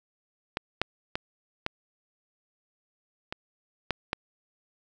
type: clicks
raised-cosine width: 0.3 ms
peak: -12 / -8 / -13 / -12 / -17 / -10 / -11 dBFS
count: 7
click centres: 0.571 / 0.816 / 1.155 / 1.664 / 3.325 / 3.907 / 4.131 s
effects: none